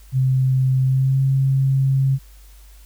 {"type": "tone with pitch glide", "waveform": "sine", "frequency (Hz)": [130.81, 134.72], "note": ["C3", "C#3"], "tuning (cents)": [0, -49], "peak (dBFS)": -14, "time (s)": [0.12, 2.19], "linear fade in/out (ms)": 50, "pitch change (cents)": 51, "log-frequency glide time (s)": [0.84, 1.21], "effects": ["added 50 Hz sine -42 dBFS peak until 2.85 s", "white hiss -53 dBFS RMS until 2.85 s"]}